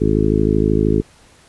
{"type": "harmonic tone", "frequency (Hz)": 53, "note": "G#1", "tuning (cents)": 36, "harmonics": [1, 2, 3, 4, 5, 6, 7, 8], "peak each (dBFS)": [-21, -21, -21, -21, -21, -21, -21, -21], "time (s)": [0, 1.02], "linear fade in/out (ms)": 20, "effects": ["pink hiss -49 dBFS RMS until 1.48 s", "resampled to 24000 Hz"]}